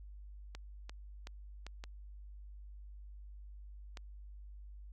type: clicks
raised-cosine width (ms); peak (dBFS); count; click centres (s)
0.2; -29; 6; 0.55 / 0.895 / 1.271 / 1.666 / 1.839 / 3.972
effects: added 50 Hz sine -48 dBFS peak until 4.92 s